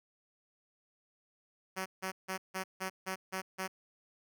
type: tone bursts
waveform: 5% pulse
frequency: 188.7 Hz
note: F#3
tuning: 34 cents sharp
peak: -24 dBFS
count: 8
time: 1.76-3.68 s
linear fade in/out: 20 ms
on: 100 ms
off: 160 ms
effects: none